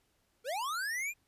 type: linear sweep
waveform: square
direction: up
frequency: 440 to 2480 Hz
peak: -34 dBFS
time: 0.44-1.14 s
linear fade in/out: 50 ms
effects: pink hiss -74 dBFS RMS until 1.27 s + resampled to 32000 Hz